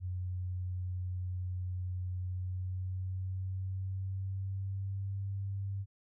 sine tone with pitch glide, 91.1 to 98.2 Hz, F#2 to G2, -26 to +4 cents, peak -34 dBFS, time 0-5.86 s, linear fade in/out 50 ms, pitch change +130 cents, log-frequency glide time 2.17-5.21 s, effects none

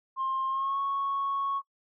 sine tone with pitch glide, 1061 to 1104.8 Hz, C6 to C#6, +24 to -6 cents, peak -26 dBFS, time 0.16-1.62 s, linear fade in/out 50 ms, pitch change +70 cents, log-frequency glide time 0.48-0.79 s, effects noise-tail reverb RT60 0.1 s tail -24 dB re dry + tanh soft clip ceiling -23 dBFS

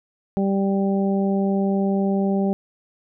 harmonic tone, 196 Hz, G3, in tune, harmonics 1 / 2 / 3 / 4, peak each -19 / -25 / -29 / -31 dBFS, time 0.37-2.53 s, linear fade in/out 0 ms, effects none

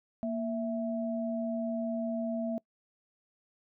sine tone pair together, 233.1 / 659.3 Hz, A#3 / E5, 0 / 0 cents, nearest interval octave + tritone, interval 1800 cents, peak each -32 / -34 dBFS, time 0.23-2.58 s, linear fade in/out 0 ms, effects noise-tail reverb RT60 0.1 s tail -25 dB re dry

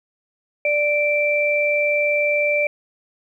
sine tone pair together, 589 / 2344 Hz, D5 / D7, +5 / -4 cents, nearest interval 2 octaves, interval 2391 cents, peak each -19 dBFS, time 0.65-2.67 s, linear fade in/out 2 ms, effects 9-bit

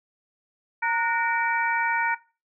harmonic tone with a mistuned harmonic, 461.5 Hz, A#4, 17 cents flat, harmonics 2 / 3 / 4 / 5, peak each -26 / -28 / -29 / -30 dBFS, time 0.82-2.15 s, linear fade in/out 10 ms, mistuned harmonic 3, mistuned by +94 cents, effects noise-tail reverb RT60 0.3 s tail -17 dB re dry

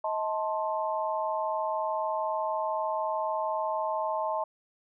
sine chord, A diminished, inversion second, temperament just, 633.6 / 880 / 1056 Hz, Eb5 / A5 / C6, +31 / 0 / +16 cents, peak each -31 / -31 / -34 dBFS, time 0.04-4.44 s, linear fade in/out 5 ms, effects none

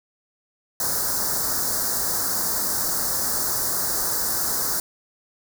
white band-stop noise, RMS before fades -24 dBFS, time 0.8-4.8 s, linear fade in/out 2 ms, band 1700 to 4500 Hz, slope 48 dB/octave, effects none

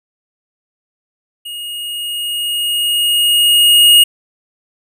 square tone with level ramp, 2867 Hz, F7, 45 cents sharp, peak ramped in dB -25 to -4 dBFS, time 1.45-4.04 s, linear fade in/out 10 ms, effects none

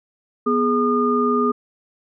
sine tone cluster, 244.5 / 418 / 1217 Hz, B3 / G#4 / D#6, -17 / +11 / -39 cents, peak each -20 dBFS, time 0.46-1.52 s, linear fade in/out 10 ms, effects none

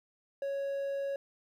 triangle tone, 554.4 Hz, C#5, in tune, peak -30 dBFS, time 0.42-1.16 s, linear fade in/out 2 ms, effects 12-bit

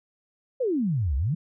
sine exponential two-way sweep, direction down then up, 548 to 61.74 to 177.3 Hz, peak -22 dBFS, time 0.6-1.35 s, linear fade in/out 10 ms, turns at 1.16 s, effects none

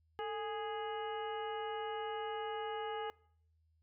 harmonic tone with a mistuned harmonic, 415.3 Hz, G#4, in tune, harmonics 1 / 2 / 3 / 4 / 5 / 6 / 7, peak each -40 / -41 / -48 / -50 / -56 / -63 / -52 dBFS, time 0.19-3.1 s, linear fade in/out 0 ms, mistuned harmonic 1, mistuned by +110 cents, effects noise-tail reverb RT60 0.6 s tail -23 dB re dry + added 80 Hz sine -70 dBFS peak until 3.82 s

